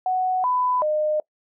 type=tone with pitch steps; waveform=sine; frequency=742 / 999 / 610 Hz; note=F#5 / B5 / D#5; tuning=+5 / +20 / -34 cents; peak=-19 dBFS; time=0.06-1.2 s; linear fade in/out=2 ms; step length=380 ms; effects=noise-tail reverb RT60 0.1 s tail -23 dB re dry